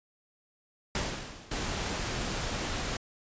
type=noise with exponential decay; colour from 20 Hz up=pink; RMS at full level=-29 dBFS; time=0.95-1.92 s; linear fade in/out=2 ms; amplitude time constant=210 ms
type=noise; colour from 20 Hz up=pink; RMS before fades=-33 dBFS; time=1.51-2.97 s; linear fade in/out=5 ms
effects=resampled to 16000 Hz